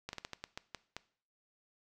slowing click train, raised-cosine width 0.2 ms, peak -23 dBFS, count 9, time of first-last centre 0.09-0.966 s, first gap 41 ms, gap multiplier 1.27, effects noise-tail reverb RT60 0.5 s tail -19 dB re dry

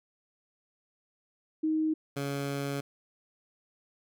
sine / 15% pulse tone pair in turn, 313.6 / 140.34 Hz, D#4 / C#3, +14 / +22 cents, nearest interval octave + major second, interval 1392 cents, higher first, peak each -25 dBFS, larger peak neither, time 1.63-1.94 / 2.16-2.81 s, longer second, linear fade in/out 10 ms, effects none

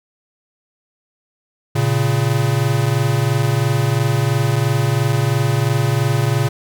square tone pair together, 115.64 / 138.59 Hz, A#2 / C#3, -13 / 0 cents, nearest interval minor third, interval 313 cents, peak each -18 dBFS, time 1.75-6.49 s, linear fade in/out 10 ms, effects none

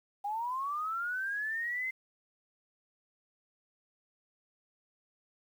sine linear sweep, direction up, 797 to 2081 Hz, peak -32 dBFS, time 0.24-1.91 s, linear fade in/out 10 ms, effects 10-bit

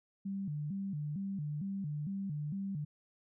sine tone with vibrato, 170.6 Hz, F3, 40 cents flat, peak -35 dBFS, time 0.25-2.85 s, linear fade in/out 10 ms, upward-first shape square, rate 2.2 Hz, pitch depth 240 cents each way, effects none

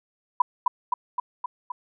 sine tone with echo, 987.8 Hz, B5, in tune, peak -13 dBFS, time 0.4-0.42 s, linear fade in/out 5 ms, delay 260 ms, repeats 5, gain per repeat -3 dB, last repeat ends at 1.72 s, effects none

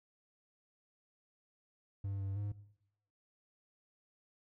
triangle tone with pitch steps, 98.8 / 97.6 / 102.4 Hz, G2 / G2 / G#2, +14 / -7 / -24 cents, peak -34 dBFS, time 2.04-2.52 s, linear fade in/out 5 ms, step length 160 ms, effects noise-tail reverb RT60 0.8 s tail -18 dB re dry

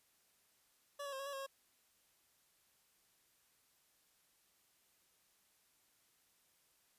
25% pulse tone with pitch steps, 571 / 561 / 534 / 551 / 566 / 542 / 545 Hz, D5 / C#5 / C5 / C#5 / C#5 / C#5 / C#5, -49 / +21 / +35 / -11 / +36 / -39 / -29 cents, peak -39 dBFS, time 0.99-1.466 s, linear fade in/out 10 ms, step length 68 ms, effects white hiss -74 dBFS RMS until 6.98 s + resampled to 32000 Hz

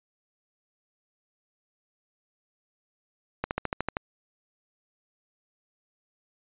slowing click train, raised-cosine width 0.5 ms, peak -12 dBFS, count 8, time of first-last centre 3.44-3.969 s, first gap 69 ms, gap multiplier 1.03, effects resampled to 8000 Hz

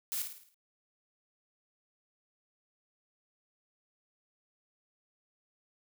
blue noise with echo, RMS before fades -35 dBFS, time 0.12-0.22 s, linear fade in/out 0 ms, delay 54 ms, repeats 6, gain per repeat -6 dB, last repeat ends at 0.544 s, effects none

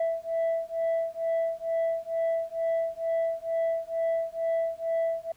sine beating tone pair, 659.3 / 661.5 Hz, E5 / E5, 0 / +6 cents, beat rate 2.2 Hz, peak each -27 dBFS, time 0-5.32 s, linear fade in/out 5 ms, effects tanh soft clip ceiling -22 dBFS + pink hiss -62 dBFS RMS until 5.36 s

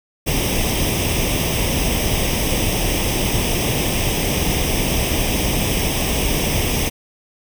pink noise with comb filter, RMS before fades -19 dBFS, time 0.26-6.9 s, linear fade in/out 20 ms, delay 0.35 ms, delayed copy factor +0.75, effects none

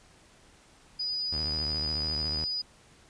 sine tone, 4946 Hz, D#8, 11 cents flat, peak -29 dBFS, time 0.99-2.62 s, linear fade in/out 10 ms
sawtooth tone with vibrato, 76.2 Hz, D#2, 36 cents flat, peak -31 dBFS, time 1.32-2.45 s, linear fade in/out 10 ms, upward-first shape sine, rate 14 Hz, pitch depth 160 cents each way
effects pink hiss -58 dBFS RMS until 3.09 s + resampled to 22050 Hz

